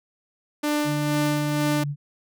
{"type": "tone with tremolo", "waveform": "sawtooth", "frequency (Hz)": 297.1, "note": "D4", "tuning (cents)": 20, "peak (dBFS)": -17, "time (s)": [0.63, 1.84], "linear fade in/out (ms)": 10, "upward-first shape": "sine", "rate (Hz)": 2.1, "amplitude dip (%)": 40}
{"type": "tone with pitch glide", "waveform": "sine", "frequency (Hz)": [146.83, 144.31], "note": ["D3", "D3"], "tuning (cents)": [0, -30], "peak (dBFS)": -25, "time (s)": [0.84, 1.96], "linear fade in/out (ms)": 50, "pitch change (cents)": -30, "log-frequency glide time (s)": [1.75, 1.82]}
{"effects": []}